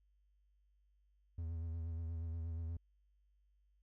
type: tone with vibrato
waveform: triangle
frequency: 82.41 Hz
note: E2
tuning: in tune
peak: -37 dBFS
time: 1.38-2.77 s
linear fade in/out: 5 ms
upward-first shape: sine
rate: 8.4 Hz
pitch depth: 42 cents each way
effects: added 50 Hz sine -70 dBFS peak until 3.82 s